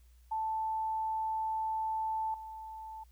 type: tone with level steps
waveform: sine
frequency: 880 Hz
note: A5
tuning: in tune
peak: -31 / -42 dBFS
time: 0.31-3.04 s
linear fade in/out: 10 ms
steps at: 2.34 s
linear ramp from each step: 2 ms
effects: added 60 Hz sine -57 dBFS peak until 3.11 s + white hiss -72 dBFS RMS until 3.11 s